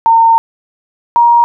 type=tone pair in turn; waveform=sine; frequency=912 / 944.2 Hz; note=A#5 / A#5; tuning=-38 / +22 cents; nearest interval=minor second; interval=60 cents; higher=second; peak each=-4 dBFS; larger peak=neither; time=0.06-0.38 / 1.16-1.44 s; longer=first; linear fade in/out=0 ms; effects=none